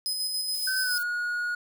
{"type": "tone with tremolo", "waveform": "sawtooth", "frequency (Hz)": 5040, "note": "D#8", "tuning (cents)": 21, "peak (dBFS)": -24, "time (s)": [0.06, 0.98], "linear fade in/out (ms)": 0, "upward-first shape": "square", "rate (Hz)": 7.1, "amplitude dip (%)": 30}
{"type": "noise", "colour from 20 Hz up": "violet", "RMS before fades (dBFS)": -40, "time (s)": [0.54, 1.03], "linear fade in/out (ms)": 0}
{"type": "tone with pitch glide", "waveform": "triangle", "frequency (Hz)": [1532, 1446], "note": ["G6", "F#6"], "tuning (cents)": [-40, -40], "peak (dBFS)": -25, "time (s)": [0.67, 1.55], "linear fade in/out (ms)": 5, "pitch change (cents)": -100, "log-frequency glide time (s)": [0.82, 0.96]}
{"effects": []}